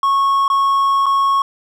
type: tone with dropouts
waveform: triangle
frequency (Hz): 1100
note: C#6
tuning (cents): -14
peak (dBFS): -10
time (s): 0.03-1.42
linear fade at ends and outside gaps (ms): 2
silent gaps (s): 0.48-0.5 / 1.059-1.064
effects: none